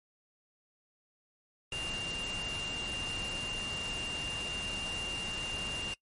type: tone in noise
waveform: sine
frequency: 2794 Hz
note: F7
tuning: in tune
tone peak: -35 dBFS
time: 1.72-5.94 s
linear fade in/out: 2 ms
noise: pink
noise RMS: -41 dBFS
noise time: 1.72-5.94 s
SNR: +3 dB
effects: noise-tail reverb RT60 0.1 s tail -24 dB re dry + MP3 48 kbps